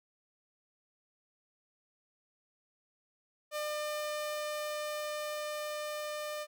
sawtooth tone with level ramp, 601 Hz, D5, 40 cents sharp, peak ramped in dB -30 to -33 dBFS, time 3.51-6.47 s, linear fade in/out 50 ms, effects none

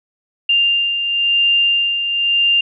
sine beating tone pair, 2794 / 2794.97 Hz, F7 / F7, 0 / +1 cents, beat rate 0.97 Hz, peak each -22 / -13 dBFS, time 0.49-2.61 s, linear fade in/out 5 ms, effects none

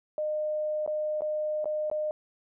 sine tone with dropouts, 610 Hz, D#5, 34 cents flat, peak -27 dBFS, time 0.18-2.11 s, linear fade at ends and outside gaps 1 ms, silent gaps 0.863-0.876 / 1.208-1.219 / 1.644-1.656 / 1.9-1.914 s, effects none

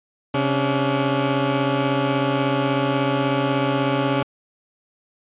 15% pulse tone pair together, 134.46 / 285.3 Hz, C3 / C#4, +48 / +50 cents, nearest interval octave + minor second, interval 1302 cents, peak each -15 dBFS, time 0.34-4.23 s, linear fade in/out 5 ms, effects resampled to 8000 Hz

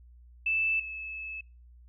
sine tone pair in turn, 2637 / 2605 Hz, E7 / E7, 0 / -21 cents, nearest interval unison, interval 21 cents, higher first, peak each -25 / -36 dBFS, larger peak first, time 0.46-0.8 / 0.8-1.41 s, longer second, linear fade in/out 5 ms, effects noise-tail reverb RT60 0.3 s tail -23 dB re dry + added 60 Hz sine -51 dBFS peak until 1.88 s

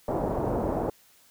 white low-pass noise, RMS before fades -28 dBFS, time 0.08-0.9 s, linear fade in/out 5 ms, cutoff 750 Hz, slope 24 dB/octave, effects white hiss -59 dBFS RMS until 1.3 s

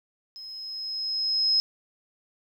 sine tone with level ramp, 5130 Hz, E8, 48 cents flat, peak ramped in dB -39 to -18 dBFS, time 0.36-1.6 s, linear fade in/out 0 ms, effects 10-bit

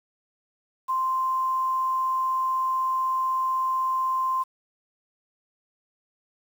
sine tone, 1044 Hz, C6, 4 cents flat, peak -22 dBFS, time 0.88-4.44 s, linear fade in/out 20 ms, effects 8-bit

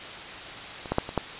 clicks, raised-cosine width 1 ms, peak -23 / -11 / -7 / -21 / -9 dBFS, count 5, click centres 0.858 / 0.92 / 0.984 / 1.091 / 1.177 s, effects white hiss -38 dBFS RMS until 1.39 s + resampled to 8000 Hz

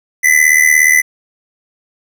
square tone with amplitude modulation, 2008 Hz, B6, 28 cents sharp, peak -4 dBFS, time 0.23-1.02 s, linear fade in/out 20 ms, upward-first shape sine, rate 76.9 Hz, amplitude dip 80%, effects none

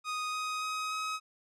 sawtooth tone with pitch steps, 1244.5 / 1253.2 / 1261.9 / 1270.6 Hz, D#6 / D#6 / D#6 / D#6, 0 / +12 / +24 / +36 cents, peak -29 dBFS, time 0.04-1.2 s, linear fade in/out 50 ms, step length 290 ms, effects low-pass 8000 Hz 12 dB/octave

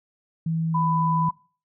sine tone with pitch glide, 162.8 to 161.68 Hz, E3 to E3, -21 to -33 cents, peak -22 dBFS, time 0.46-1.29 s, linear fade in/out 5 ms, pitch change -12 cents, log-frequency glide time 0.64-0.9 s
sine tone, 996 Hz, B5, 14 cents sharp, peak -22 dBFS, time 0.74-1.31 s, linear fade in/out 10 ms
effects noise-tail reverb RT60 0.4 s tail -23 dB re dry

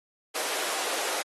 pink high-pass noise, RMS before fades -31 dBFS, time 0.34-1.23 s, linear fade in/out 20 ms, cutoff 410 Hz, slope 24 dB/octave, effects AAC 32 kbps

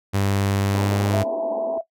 sawtooth tone with pitch glide, 99 to 101.26 Hz, G2 to G#2, +18 to -43 cents, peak -15 dBFS, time 0.13-1.24 s, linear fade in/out 20 ms, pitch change +39 cents, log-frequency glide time 0.66-1.08 s
pink band-pass noise, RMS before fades -32 dBFS, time 0.74-1.78 s, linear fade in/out 0 ms, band 220 to 1000 Hz, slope 96 dB/octave
sine tone, 659.3 Hz, E5, in tune, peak -21 dBFS, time 1.13-1.81 s, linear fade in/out 5 ms
effects noise-tail reverb RT60 0.1 s tail -17 dB re dry

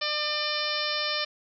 harmonic tone, 599 Hz, D5, 34 cents sharp, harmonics 1 / 2 / 3 / 4 / 5 / 6 / 7 / 8 / 9, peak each -35 / -35 / -35 / -35 / -35 / -35 / -35 / -35 / -35 dBFS, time 0.01-1.25 s, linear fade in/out 10 ms, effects none

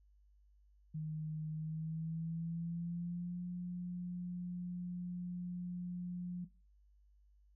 sine tone with pitch glide, 155.56 to 177.66 Hz, D#3 to F3, 0 to +30 cents, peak -38 dBFS, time 0.94-6.45 s, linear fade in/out 10 ms, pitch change +230 cents, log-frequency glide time 1.5-3.44 s, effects noise-tail reverb RT60 0.3 s tail -17 dB re dry + added 50 Hz sine -64 dBFS peak until 7.55 s

